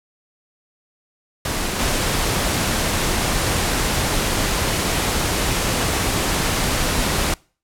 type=noise with level steps; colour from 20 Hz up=pink; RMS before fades=-23 / -20 dBFS; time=1.45-7.34 s; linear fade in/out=2 ms; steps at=1.79 s; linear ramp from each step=5 ms; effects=noise-tail reverb RT60 0.4 s tail -25 dB re dry + low-pass 12000 Hz 12 dB/octave